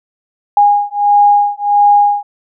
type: beating tone pair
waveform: sine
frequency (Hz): 819 / 820.5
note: G#5 / G#5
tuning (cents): -24 / -21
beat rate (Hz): 1.5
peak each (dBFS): -10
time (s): 0.57-2.23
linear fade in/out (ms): 2
effects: none